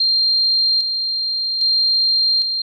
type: tone with tremolo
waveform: sine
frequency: 4186 Hz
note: C8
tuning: in tune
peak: -13 dBFS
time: 0-2.62 s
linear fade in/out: 5 ms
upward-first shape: square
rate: 0.62 Hz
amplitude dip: 45%
effects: none